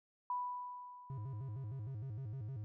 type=tone with exponential decay; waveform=sine; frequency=987.8 Hz; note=B5; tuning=in tune; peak=-34 dBFS; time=0.3-1.91 s; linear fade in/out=2 ms; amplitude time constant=350 ms
type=tone with vibrato; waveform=triangle; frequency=119.3 Hz; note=A#2; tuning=41 cents sharp; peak=-39 dBFS; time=1.1-2.64 s; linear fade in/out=0 ms; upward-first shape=square; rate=6.5 Hz; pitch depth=210 cents each way
effects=none